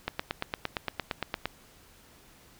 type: click train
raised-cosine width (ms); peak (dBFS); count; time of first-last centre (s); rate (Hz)
0.3; -13; 13; 0.08-1.456; 8.72
effects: pink hiss -57 dBFS RMS until 2.59 s